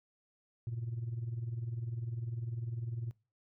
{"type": "tone with tremolo", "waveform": "sine", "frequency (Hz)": 116.54, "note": "A#2", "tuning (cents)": 0, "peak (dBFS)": -31, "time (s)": [0.67, 3.11], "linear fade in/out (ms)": 0, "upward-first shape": "sine", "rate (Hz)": 20, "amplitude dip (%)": 75, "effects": ["noise-tail reverb RT60 0.3 s tail -21 dB re dry", "tanh soft clip ceiling -32 dBFS"]}